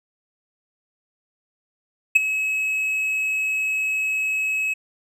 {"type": "tone with ADSR envelope", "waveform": "triangle", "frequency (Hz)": 2569, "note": "E7", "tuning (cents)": -45, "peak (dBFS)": -6, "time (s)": [2.15, 4.74], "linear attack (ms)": 11, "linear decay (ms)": 17, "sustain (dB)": -13, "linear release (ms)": 11, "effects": []}